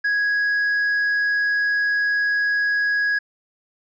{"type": "tone", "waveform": "triangle", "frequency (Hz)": 1661.2, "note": "G#6", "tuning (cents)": 0, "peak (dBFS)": -16, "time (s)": [0.04, 3.19], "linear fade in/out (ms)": 10, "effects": ["resampled to 16000 Hz"]}